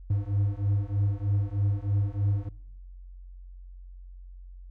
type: beating tone pair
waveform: triangle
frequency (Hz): 99.2 / 102.4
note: G2 / G#2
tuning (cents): +21 / -24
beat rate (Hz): 3.2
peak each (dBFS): -25 / -25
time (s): 0.1-2.49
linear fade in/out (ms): 5
effects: noise-tail reverb RT60 1.0 s tail -26 dB re dry + added 45 Hz sine -42 dBFS peak until 4.7 s